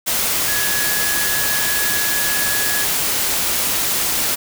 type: tone in noise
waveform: sine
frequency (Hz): 1683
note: G#6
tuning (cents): +23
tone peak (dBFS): -23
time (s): 0.47-2.85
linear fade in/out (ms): 20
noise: white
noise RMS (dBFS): -19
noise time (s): 0.06-4.36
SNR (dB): -7
effects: none